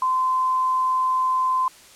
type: tone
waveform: sine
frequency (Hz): 1031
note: C6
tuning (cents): -26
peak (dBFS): -18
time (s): 0.02-1.68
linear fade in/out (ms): 2
effects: white hiss -48 dBFS RMS until 1.95 s + low-pass 10000 Hz 12 dB/octave